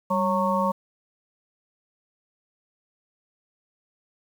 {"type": "harmonic tone with a mistuned harmonic", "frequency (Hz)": 183.7, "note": "F#3", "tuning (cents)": -12, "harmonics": [1, 3, 5, 6], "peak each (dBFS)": [-26, -26, -26, -26], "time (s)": [0.1, 0.72], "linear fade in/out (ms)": 10, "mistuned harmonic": 1, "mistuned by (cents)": 110, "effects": ["8-bit"]}